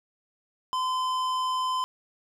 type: tone with tanh clipping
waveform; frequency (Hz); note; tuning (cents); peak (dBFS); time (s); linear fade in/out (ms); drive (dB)
sine; 1024; C6; -38; -27; 0.73-1.84; 0; 14
effects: none